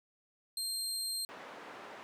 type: tone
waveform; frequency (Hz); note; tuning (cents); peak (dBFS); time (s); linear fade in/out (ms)
25% pulse; 4186; C8; 0; -30; 0.57-1.25; 2
type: band-pass noise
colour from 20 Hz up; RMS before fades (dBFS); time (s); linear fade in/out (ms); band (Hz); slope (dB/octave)
white; -49; 1.29-2.03; 0; 260 to 1400; 12
effects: none